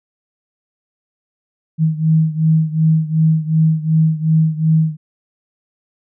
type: beating tone pair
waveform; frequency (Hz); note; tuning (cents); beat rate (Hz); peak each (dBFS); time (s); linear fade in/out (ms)
sine; 158 / 160.7; D#3 / E3; +27 / -44; 2.7; -13 / -16; 1.78-4.97; 50
effects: none